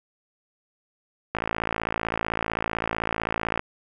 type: click train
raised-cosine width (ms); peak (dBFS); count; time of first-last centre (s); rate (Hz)
0.5; -10; 126; 1.35-3.594; 55.7
effects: none